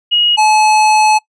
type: tone pair in turn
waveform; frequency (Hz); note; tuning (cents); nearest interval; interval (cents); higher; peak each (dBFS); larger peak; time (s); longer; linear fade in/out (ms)
sine / square; 2888 / 858.6; F#7 / A5; -43 / -43; octave + major sixth; 2100; first; -8; neither; 0.11-0.37 / 0.37-1.19; second; 20
effects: noise-tail reverb RT60 0.1 s tail -22 dB re dry + resampled to 22050 Hz